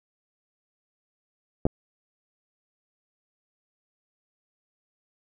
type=clicks; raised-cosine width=2 ms; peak=-8 / -12 dBFS; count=2; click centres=1.654 / 1.666 s; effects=none